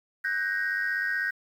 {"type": "tone cluster", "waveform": "sine", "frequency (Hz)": [1507, 1603, 1873], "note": ["F#6", "G6", "A#6"], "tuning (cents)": [31, 38, 8], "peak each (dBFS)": -29, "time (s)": [0.24, 1.31], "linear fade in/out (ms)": 10, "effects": ["tanh soft clip ceiling -20 dBFS", "9-bit"]}